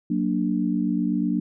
sine chord, Gb augmented, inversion none, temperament equal, 185 / 233.1 / 293.7 Hz, Gb3 / Bb3 / D4, 0 / 0 / 0 cents, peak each -25 dBFS, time 0.1-1.4 s, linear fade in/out 5 ms, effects none

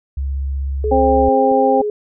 sine tone with vibrato, 68.4 Hz, C#2, 23 cents flat, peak -18 dBFS, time 0.17-1.29 s, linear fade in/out 5 ms, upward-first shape square, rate 16 Hz, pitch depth 12 cents each way
sine tone with pitch glide, 425.5 to 418.7 Hz, G#4 to G#4, +42 to +14 cents, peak -17 dBFS, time 0.84-1.9 s, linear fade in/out 2 ms, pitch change -28 cents, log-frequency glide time 0.99-1.3 s
harmonic tone, 264.9 Hz, C4, 22 cents sharp, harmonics 1 / 2 / 3, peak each -18 / -15 / -15 dBFS, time 0.91-1.82 s, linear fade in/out 10 ms
clicks, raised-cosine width 2 ms, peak -22 dBFS, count 4, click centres 1.09 / 1.165 / 1.515 / 1.806 s
effects none

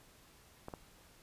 clicks, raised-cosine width 1 ms, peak -29 dBFS, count 2, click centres 0.684 / 0.738 s, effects pink hiss -62 dBFS RMS until 1.22 s + resampled to 32000 Hz

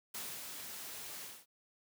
white noise with ADSR envelope, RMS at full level -42 dBFS, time 0.14-1.46 s, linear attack 8 ms, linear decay 260 ms, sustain -4 dB, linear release 230 ms, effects high-pass 100 Hz 12 dB/octave

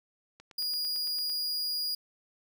click train, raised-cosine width 0.2 ms, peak -33 dBFS, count 9, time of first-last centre 0.4-1.298 s, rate 8.91 Hz
45% pulse tone, 4871 Hz, D#8, 38 cents flat, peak -29 dBFS, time 0.58-1.95 s, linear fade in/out 5 ms
effects none

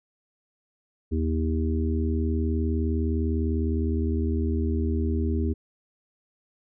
harmonic tone, 79.7 Hz, D#2, 42 cents sharp, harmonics 1 / 3 / 4 / 5, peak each -24 / -29 / -32 / -33 dBFS, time 1.11-5.54 s, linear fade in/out 20 ms, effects none

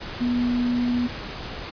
sine tone in noise, 243.9 Hz, B3, 21 cents flat, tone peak -20 dBFS, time 0.2-1.08 s, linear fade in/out 20 ms, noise pink, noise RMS -34 dBFS, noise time 0-1.71 s, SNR +11 dB, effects resampled to 11025 Hz

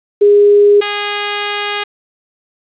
sine / 5% pulse tone pair in turn, 410 / 411.5 Hz, G#4 / G#4, -22 / -16 cents, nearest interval unison, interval 6 cents, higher second, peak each -4 dBFS, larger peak neither, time 0.21-0.81 / 0.81-1.84 s, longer second, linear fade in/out 10 ms, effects resampled to 8000 Hz + 7-bit

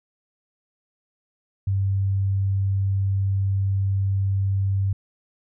sine tone, 97.6 Hz, G2, 7 cents flat, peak -19 dBFS, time 1.67-4.93 s, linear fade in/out 5 ms, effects none

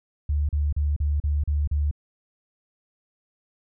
sine tone bursts, 73.42 Hz, D2, in tune, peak -20 dBFS, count 7, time 0.29-1.912 s, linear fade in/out 5 ms, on 200 ms, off 37 ms, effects none

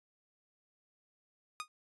sawtooth tone with exponential decay, 1236 Hz, D#6, 12 cents flat, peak -30 dBFS, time 1.6-1.68 s, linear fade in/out 0 ms, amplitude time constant 17 ms, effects resampled to 24000 Hz

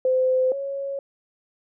sine tone pair in turn, 515 / 552.6 Hz, C5 / C#5, -28 / -6 cents, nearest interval minor second, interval 122 cents, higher second, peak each -17 / -26 dBFS, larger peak first, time 0.05-0.52 / 0.52-0.99 s, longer neither, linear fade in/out 2 ms, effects none

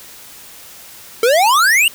square exponential sweep, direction up, 440 to 2930 Hz, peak -10 dBFS, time 1.23-1.88 s, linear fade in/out 2 ms, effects white hiss -38 dBFS RMS until 1.94 s

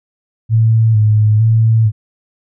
sine tone with vibrato, 109.6 Hz, A2, 6 cents flat, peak -7 dBFS, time 0.49-1.92 s, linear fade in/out 50 ms, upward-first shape square, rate 1.1 Hz, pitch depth 41 cents each way, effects none

